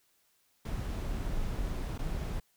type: noise with dropouts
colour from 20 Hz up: brown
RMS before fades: -34 dBFS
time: 0.65-2.4 s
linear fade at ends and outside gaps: 5 ms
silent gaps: 1.979-1.989 s
effects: white hiss -71 dBFS RMS until 2.56 s